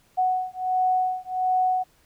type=beating tone pair; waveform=sine; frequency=740 / 741.4 Hz; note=F#5 / F#5; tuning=0 / +3 cents; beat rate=1.4 Hz; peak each=-24 dBFS; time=0.17-1.84 s; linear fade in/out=20 ms; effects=pink hiss -61 dBFS RMS until 2.05 s